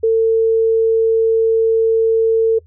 sine tone, 450 Hz, A4, 39 cents sharp, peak -10 dBFS, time 0.03-2.59 s, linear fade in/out 10 ms, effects noise-tail reverb RT60 0.1 s tail -24 dB re dry + added 82 Hz sine -44 dBFS peak until 2.66 s

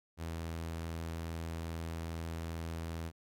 sawtooth tone, 82.41 Hz, E2, in tune, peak -34 dBFS, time 0.17-3.12 s, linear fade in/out 50 ms, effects AAC 64 kbps

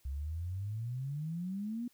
sine exponential sweep, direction up, 65.41 to 246.5 Hz, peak -35 dBFS, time 0.05-1.88 s, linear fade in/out 5 ms, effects white hiss -69 dBFS RMS until 1.93 s

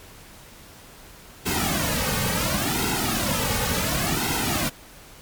pink noise with flanger, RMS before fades -24 dBFS, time 1.45-4.7 s, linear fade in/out 20 ms, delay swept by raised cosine 1.7 to 3 ms, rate 0.7 Hz, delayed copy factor -0.85, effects pink hiss -46 dBFS RMS until 5.21 s + MP3 96 kbps

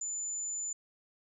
sine tone, 7030 Hz, A8, 2 cents flat, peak -34 dBFS, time 0.01-0.73 s, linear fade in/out 5 ms, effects none

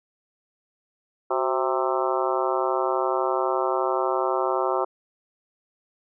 harmonic tone with a mistuned harmonic, 131.8 Hz, C3, 13 cents sharp, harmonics 3 / 4 / 5 / 6 / 7 / 8 / 9 / 10, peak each -27 / -28 / -29 / -30 / -30 / -31 / -32 / -32 dBFS, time 1.3-4.85 s, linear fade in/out 10 ms, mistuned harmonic 3, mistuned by -87 cents, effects none

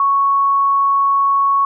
sine tone, 1108.7 Hz, C#6, in tune, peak -11 dBFS, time 0-1.65 s, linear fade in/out 2 ms, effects none

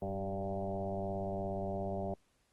sine tone with frequency modulation, 388.7 Hz, G4, 15 cents flat, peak -34 dBFS, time 0.02-2.14 s, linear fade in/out 2 ms, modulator 99.3 Hz, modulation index 3.5, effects pink hiss -74 dBFS RMS until 2.52 s + Opus 32 kbps

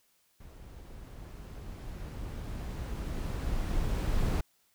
brown noise with level ramp, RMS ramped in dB -49 to -28 dBFS, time 0.4-4.41 s, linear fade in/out 5 ms, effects white hiss -70 dBFS RMS until 4.74 s

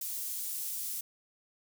pink high-pass noise, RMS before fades -37 dBFS, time 0.01-1.01 s, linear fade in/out 5 ms, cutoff 10000 Hz, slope 12 dB/octave, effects none

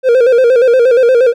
triangle tone with vibrato, 493.9 Hz, B4, in tune, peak -3 dBFS, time 0.03-1.34 s, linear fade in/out 50 ms, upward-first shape square, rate 8.5 Hz, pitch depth 85 cents each way, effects none

